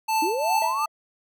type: tone with tremolo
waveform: square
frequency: 881 Hz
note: A5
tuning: 2 cents sharp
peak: -20 dBFS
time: 0.08-0.86 s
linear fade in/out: 10 ms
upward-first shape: triangle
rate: 2.6 Hz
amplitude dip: 75%
type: linear sweep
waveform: sine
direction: up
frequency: 296.2 to 1244.5 Hz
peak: -24 dBFS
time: 0.22-0.86 s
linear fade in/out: 5 ms
type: tone with exponential decay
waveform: triangle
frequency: 656 Hz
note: E5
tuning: 9 cents flat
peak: -22 dBFS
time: 0.62-0.88 s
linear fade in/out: 1 ms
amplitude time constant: 56 ms
effects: none